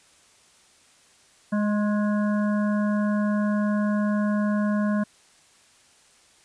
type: harmonic tone with a mistuned harmonic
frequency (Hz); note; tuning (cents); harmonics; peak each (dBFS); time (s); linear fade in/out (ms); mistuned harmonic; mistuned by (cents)
207.9; G#3; +2; 1 / 3 / 5 / 7 / 8; -21 / -31 / -35 / -38 / -39; 1.52-5.04; 10; 5; +32
effects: white hiss -57 dBFS RMS until 6.44 s + resampled to 22050 Hz